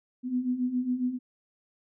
sine beating tone pair, 245.2 / 252.5 Hz, B3 / B3, -12 / +39 cents, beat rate 7.3 Hz, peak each -32 / -27 dBFS, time 0.23-1.19 s, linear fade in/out 50 ms, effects none

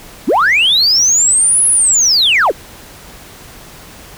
sine linear two-way sweep, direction up then down, 158.8 to 10650 to 265.1 Hz, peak -6 dBFS, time 0.27-2.52 s, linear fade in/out 20 ms, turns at 1.67 s, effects tanh soft clip ceiling -5 dBFS + pink hiss -36 dBFS RMS until 4.17 s

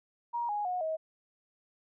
sine tone with pitch steps, 947 / 829.2 / 726 / 635.7 Hz, A#5 / G#5 / F#5 / D#5, +27 / -3 / -33 / +37 cents, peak -30 dBFS, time 0.33-0.97 s, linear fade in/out 20 ms, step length 160 ms, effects none

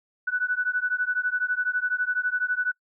sine beating tone pair, 1480 / 1492 Hz, F#6 / F#6, 0 / +14 cents, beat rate 12 Hz, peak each -26 / -26 dBFS, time 0.27-2.72 s, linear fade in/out 10 ms, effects noise-tail reverb RT60 0.1 s tail -26 dB re dry

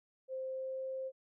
sine tone with pitch glide, 523.3 to 526.6 Hz, C5 to C5, 0 to +11 cents, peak -37 dBFS, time 0.28-1.12 s, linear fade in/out 50 ms, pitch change +11 cents, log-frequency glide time 0.44-0.84 s, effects none

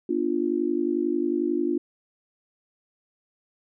sine chord, B diminished, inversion none, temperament equal with one note detuned, 246.9 / 298.1 / 349.2 Hz, B3 / D4 / F4, 0 / +26 / 0 cents, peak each -30 / -26 / -25 dBFS, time 0.09-1.78 s, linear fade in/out 5 ms, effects none

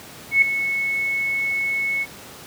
sine tone with ADSR envelope, 2200 Hz, C#7, 14 cents flat, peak -9 dBFS, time 0.31-2.06 s, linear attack 110 ms, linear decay 4 ms, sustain -11 dB, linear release 40 ms, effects pink hiss -40 dBFS RMS until 2.46 s + high-pass 100 Hz 12 dB/octave

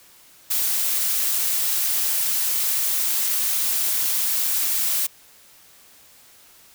blue noise, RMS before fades -22 dBFS, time 0.5-5.07 s, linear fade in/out 10 ms, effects white hiss -51 dBFS RMS until 6.74 s

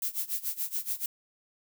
violet noise with tremolo, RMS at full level -30 dBFS, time 0.02-1.06 s, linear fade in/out 2 ms, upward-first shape sine, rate 7 Hz, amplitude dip 90%, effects none

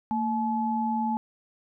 sine tone pair together, 227.3 / 858 Hz, A#3 / A5, -43 / -44 cents, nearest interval octave + major seventh, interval 2299 cents, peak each -27 / -27 dBFS, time 0.11-1.17 s, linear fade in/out 0 ms, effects none

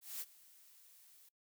blue noise with ADSR envelope, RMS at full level -42 dBFS, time 0.01-1.29 s, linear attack 200 ms, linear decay 37 ms, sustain -21 dB, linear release 4 ms, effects noise-tail reverb RT60 0.1 s tail -22 dB re dry

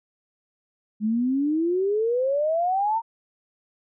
sine exponential sweep, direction up, 207.7 to 932.3 Hz, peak -20 dBFS, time 1-3.02 s, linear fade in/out 50 ms, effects none

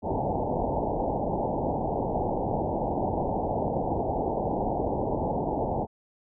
white low-pass noise, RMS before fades -28 dBFS, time 0.02-5.87 s, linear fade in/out 50 ms, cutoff 900 Hz, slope 96 dB/octave, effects none

